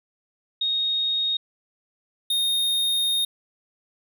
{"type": "tone pair in turn", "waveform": ["sine", "square"], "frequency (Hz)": [3729, 3697], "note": ["A#7", "A#7"], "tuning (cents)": [0, -15], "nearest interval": "unison", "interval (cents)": 15, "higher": "first", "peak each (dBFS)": -21, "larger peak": "neither", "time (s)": [[0.61, 1.37], [2.3, 3.25]], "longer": "second", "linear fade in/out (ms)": 5, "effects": []}